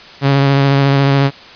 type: tone with vibrato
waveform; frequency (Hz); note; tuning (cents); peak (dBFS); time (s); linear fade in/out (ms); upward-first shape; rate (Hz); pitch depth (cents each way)
sawtooth; 138.59; C#3; 0; -5; 0.21-1.31; 50; sine; 14; 20
effects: white hiss -36 dBFS RMS until 1.55 s + resampled to 11025 Hz